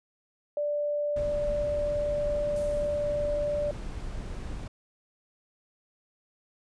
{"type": "tone", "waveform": "sine", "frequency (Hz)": 587.3, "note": "D5", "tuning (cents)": 0, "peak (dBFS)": -26, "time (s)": [0.57, 3.71], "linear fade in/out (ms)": 2}
{"type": "noise", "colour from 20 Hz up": "brown", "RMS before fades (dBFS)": -36, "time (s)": [1.16, 4.68], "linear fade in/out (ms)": 5}
{"type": "noise with exponential decay", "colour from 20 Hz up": "violet", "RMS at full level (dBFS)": -42, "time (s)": [2.56, 3.48], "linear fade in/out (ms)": 2, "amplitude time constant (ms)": 200}
{"effects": ["resampled to 22050 Hz"]}